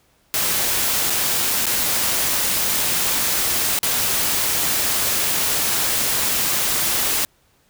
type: noise with dropouts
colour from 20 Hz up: white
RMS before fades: -20 dBFS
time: 0.34-7.25 s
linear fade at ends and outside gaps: 0 ms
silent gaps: 1.098-1.103 / 1.657-1.666 / 3.789-3.831 s
effects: pink hiss -60 dBFS RMS until 7.69 s